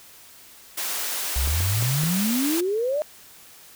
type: high-pass noise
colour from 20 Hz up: white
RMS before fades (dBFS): -28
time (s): 0.77-2.61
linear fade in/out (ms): 10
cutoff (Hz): 400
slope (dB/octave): 12
type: exponential sweep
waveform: sine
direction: up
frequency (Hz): 61.74 to 622.3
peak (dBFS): -21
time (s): 1.36-3.02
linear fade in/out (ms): 0
type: clicks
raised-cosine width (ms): 2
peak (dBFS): -22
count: 4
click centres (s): 1.475 / 1.605 / 1.825 / 2.035
effects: white hiss -48 dBFS RMS until 3.75 s